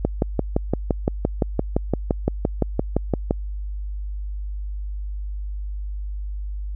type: click train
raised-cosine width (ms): 2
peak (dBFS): -5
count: 20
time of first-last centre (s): 0.05-3.309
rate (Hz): 5.83
effects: added 50 Hz sine -26 dBFS peak until 6.75 s